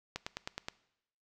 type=click train; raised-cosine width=0.2 ms; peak=-19 dBFS; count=6; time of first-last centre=0.16-0.685 s; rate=9.53 Hz; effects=noise-tail reverb RT60 0.8 s tail -20 dB re dry